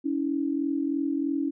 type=tone pair together; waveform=sine; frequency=280.4 / 323.5 Hz; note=C#4 / E4; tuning=+20 / -32 cents; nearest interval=major second; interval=248 cents; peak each=-26 / -29 dBFS; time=0.04-1.51 s; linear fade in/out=20 ms; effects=none